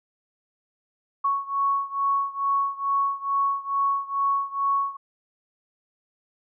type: beating tone pair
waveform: sine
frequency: 1108.7 / 1111 Hz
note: C#6 / C#6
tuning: 0 / +4 cents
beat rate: 2.3 Hz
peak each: -24 / -26 dBFS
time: 1.24-4.97 s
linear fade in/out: 10 ms
effects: none